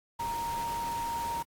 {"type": "tone in noise", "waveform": "sine", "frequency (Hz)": 932.3, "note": "A#5", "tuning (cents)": 0, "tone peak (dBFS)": -31, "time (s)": [0.19, 1.43], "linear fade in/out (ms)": 10, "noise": "pink", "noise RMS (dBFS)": -42, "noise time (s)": [0.19, 1.43], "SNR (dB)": 8, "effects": ["AAC 64 kbps"]}